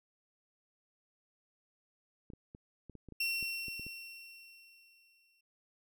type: clicks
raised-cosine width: 3 ms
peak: -36 dBFS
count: 11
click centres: 2.302 / 2.335 / 2.549 / 2.897 / 2.953 / 3.087 / 3.123 / 3.427 / 3.683 / 3.796 / 3.866 s
type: tone with exponential decay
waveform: 30% pulse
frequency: 2721 Hz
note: F7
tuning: 46 cents flat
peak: -28 dBFS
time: 3.2-5.41 s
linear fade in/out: 5 ms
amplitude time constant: 480 ms
effects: none